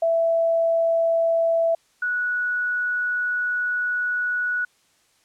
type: tone pair in turn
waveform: sine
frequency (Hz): 663 / 1468.7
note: E5 / F#6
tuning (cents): +10 / -13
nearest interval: octave + major second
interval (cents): 1377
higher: second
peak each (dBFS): -17 / -21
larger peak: first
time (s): 0.02-1.75 / 2.02-4.65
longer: second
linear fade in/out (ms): 5
effects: white hiss -62 dBFS RMS until 5.24 s + low-pass 9000 Hz 12 dB/octave